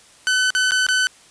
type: tone with dropouts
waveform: sawtooth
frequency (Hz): 1511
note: F#6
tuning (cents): +36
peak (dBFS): -12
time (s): 0.27-1.07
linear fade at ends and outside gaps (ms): 0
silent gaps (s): 0.504-0.55 / 0.709-0.719 / 0.866-0.887
effects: white hiss -49 dBFS RMS until 1.3 s + resampled to 22050 Hz